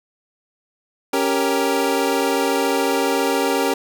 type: chord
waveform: 25% pulse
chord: G diminished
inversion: second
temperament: equal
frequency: 277.2 / 392 / 466.2 Hz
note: Db4 / G4 / Bb4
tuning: 0 / 0 / 0 cents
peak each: -18 dBFS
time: 1.13-3.74 s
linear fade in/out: 5 ms
effects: none

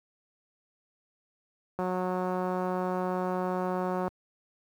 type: click train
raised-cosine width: 1 ms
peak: -18 dBFS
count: 420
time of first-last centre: 1.79-4.08 s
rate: 183 Hz
effects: high-pass 60 Hz 12 dB/octave + 9-bit

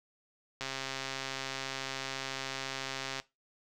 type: click train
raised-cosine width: 0.2 ms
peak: -19 dBFS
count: 348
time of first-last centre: 0.61-3.2 s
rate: 134 Hz
effects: noise-tail reverb RT60 0.2 s tail -18 dB re dry

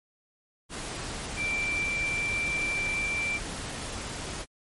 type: tone in noise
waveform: sine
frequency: 2349 Hz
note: D7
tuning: in tune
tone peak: -27 dBFS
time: 1.36-3.4 s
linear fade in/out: 50 ms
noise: pink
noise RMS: -36 dBFS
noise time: 0.69-4.46 s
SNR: +6 dB
effects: MP3 48 kbps

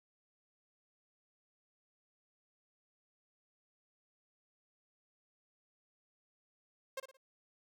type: tone with echo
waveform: sawtooth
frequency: 532 Hz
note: C5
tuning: 29 cents sharp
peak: -34 dBFS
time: 6.97-7 s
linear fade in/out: 5 ms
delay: 57 ms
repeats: 3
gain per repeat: -9 dB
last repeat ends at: 7.171 s
effects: none

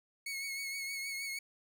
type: tone with vibrato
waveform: sawtooth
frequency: 2200 Hz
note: C#7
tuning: 14 cents flat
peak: -34 dBFS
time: 0.26-1.39 s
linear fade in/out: 5 ms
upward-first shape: triangle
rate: 6.4 Hz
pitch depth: 40 cents each way
effects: none

